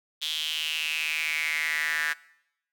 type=tone with high-pass filter sweep; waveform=square; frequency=77.8 Hz; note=D#2; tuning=in tune; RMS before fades=-29 dBFS; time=0.21-2.14 s; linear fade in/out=20 ms; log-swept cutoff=3400 to 1700 Hz; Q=6.6; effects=noise-tail reverb RT60 0.8 s tail -21 dB re dry